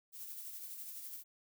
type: noise with tremolo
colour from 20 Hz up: violet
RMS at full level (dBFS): -45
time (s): 0.12-1.24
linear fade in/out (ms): 50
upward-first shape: triangle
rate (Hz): 12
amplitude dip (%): 45
effects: none